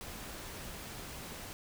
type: noise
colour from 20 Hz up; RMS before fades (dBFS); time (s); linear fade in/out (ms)
pink; -45; 0.01-1.53; 0
effects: none